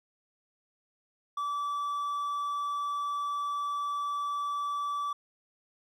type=tone; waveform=triangle; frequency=1156 Hz; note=D6; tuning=28 cents flat; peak=-28 dBFS; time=1.37-5.13 s; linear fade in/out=5 ms; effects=none